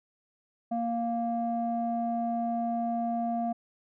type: tone with low-pass filter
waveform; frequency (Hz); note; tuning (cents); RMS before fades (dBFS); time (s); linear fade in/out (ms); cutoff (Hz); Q
square; 233.1; A#3; 0; -30; 0.71-3.53; 10; 640; 6
effects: none